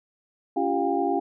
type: tone cluster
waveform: sine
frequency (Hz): 279.6 / 344.9 / 393.3 / 708 / 800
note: C#4 / F4 / G4 / F5 / G5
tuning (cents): +15 / -22 / +6 / +23 / +35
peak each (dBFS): -28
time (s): 0.56-1.2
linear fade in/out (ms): 10
effects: none